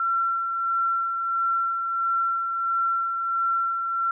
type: tone with tremolo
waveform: sine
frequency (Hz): 1357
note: E6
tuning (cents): +50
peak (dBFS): -20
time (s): 0-4.11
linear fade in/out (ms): 2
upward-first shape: sine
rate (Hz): 1.5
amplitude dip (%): 40
effects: none